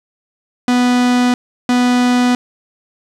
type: tone pair in turn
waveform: 45% pulse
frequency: 246.9 / 246.9 Hz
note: B3 / B3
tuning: 0 / 0 cents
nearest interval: unison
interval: 0 cents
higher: neither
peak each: -10 dBFS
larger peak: neither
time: 0.68-1.34 / 1.69-2.35 s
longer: neither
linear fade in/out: 2 ms
effects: low-pass 7000 Hz 12 dB/octave + 7-bit